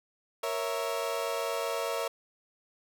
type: chord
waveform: 30% pulse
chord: A# diminished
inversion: none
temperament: equal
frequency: 466.2 / 554.4 / 659.3 Hz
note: A#4 / C#5 / E5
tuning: 0 / 0 / 0 cents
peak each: -32 dBFS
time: 0.43-2.08 s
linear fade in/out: 5 ms
effects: none